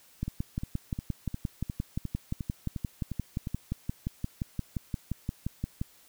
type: two click trains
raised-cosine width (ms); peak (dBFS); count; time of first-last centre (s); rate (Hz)
5; -21 / -18; 10 / 33; 0.28-3.471 / 0.23-5.815; 2.82 / 5.73
effects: white hiss -59 dBFS RMS until 6.08 s